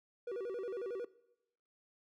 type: tone with vibrato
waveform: triangle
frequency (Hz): 429.3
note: A4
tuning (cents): -43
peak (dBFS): -36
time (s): 0.27-1.05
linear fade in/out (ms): 5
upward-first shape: square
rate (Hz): 11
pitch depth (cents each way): 200
effects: noise-tail reverb RT60 0.9 s tail -20 dB re dry